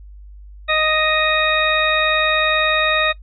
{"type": "harmonic tone", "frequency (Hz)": 622.3, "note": "D#5", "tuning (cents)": 0, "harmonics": [1, 2, 3, 4, 6], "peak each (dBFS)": [-21, -21, -21, -21, -21], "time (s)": [0.68, 3.13], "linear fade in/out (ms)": 20, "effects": ["noise-tail reverb RT60 0.1 s tail -20 dB re dry", "added 50 Hz sine -36 dBFS peak until 3.22 s"]}